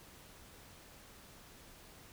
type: silence
effects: pink hiss -57 dBFS RMS until 2.12 s